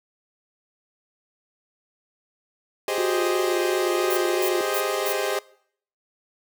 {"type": "chord", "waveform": "sawtooth", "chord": "Ab major seventh", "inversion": "third", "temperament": "equal", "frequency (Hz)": [392, 415.3, 523.3, 622.3], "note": ["G4", "Ab4", "C5", "Eb5"], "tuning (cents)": [0, 0, 0, 0], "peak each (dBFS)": -25, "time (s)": [2.88, 5.39], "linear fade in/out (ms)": 2}
{"type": "tone with vibrato", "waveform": "sine", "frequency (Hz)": 361.2, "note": "F#4", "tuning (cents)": -42, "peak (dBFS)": -23, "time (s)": [2.98, 4.61], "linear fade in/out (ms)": 2, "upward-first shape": "triangle", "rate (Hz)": 2.9, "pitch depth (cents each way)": 40}
{"type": "noise bursts", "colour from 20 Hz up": "violet", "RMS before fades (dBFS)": -29, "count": 4, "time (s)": [4.1, 5.126], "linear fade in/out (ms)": 5, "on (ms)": 69, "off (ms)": 250}
{"effects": ["noise-tail reverb RT60 0.6 s tail -21 dB re dry"]}